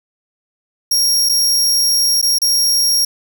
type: tone with dropouts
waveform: sawtooth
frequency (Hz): 5588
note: F8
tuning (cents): 0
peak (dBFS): -9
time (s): 0.91-3.05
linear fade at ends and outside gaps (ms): 5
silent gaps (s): 1.29-1.294 / 2.215-2.226 / 2.386-2.417
effects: none